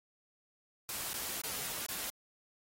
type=noise with dropouts; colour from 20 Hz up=white; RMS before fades=-39 dBFS; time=0.89-2.1 s; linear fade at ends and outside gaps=0 ms; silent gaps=1.133-1.141 / 1.415-1.437 / 1.863-1.888 s; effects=AAC 48 kbps